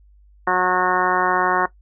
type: harmonic tone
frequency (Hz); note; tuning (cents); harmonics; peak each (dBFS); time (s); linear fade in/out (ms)
182.5; F#3; -24; 1 / 2 / 3 / 4 / 5 / 6 / 7 / 8 / 9 / 10; -33 / -24 / -28 / -23 / -23 / -22 / -29 / -25 / -32 / -27; 0.47-1.66; 5
effects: noise-tail reverb RT60 0.1 s tail -17 dB re dry + added 50 Hz sine -48 dBFS peak until 1.81 s